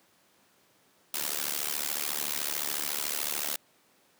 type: noise with amplitude modulation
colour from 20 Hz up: white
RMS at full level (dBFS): -28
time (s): 1.14-3.56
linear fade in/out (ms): 2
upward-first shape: sine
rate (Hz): 73.8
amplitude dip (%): 100
effects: pink hiss -64 dBFS RMS until 4.19 s + high-pass 200 Hz 12 dB/octave